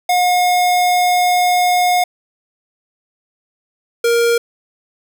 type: tone pair in turn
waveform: square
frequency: 719 / 468.6 Hz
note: F#5 / A#4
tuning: -50 / +9 cents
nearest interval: perfect fifth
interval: 741 cents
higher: first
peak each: -12 dBFS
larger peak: neither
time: 0.09-2.04 / 4.04-4.38 s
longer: first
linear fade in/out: 5 ms
effects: none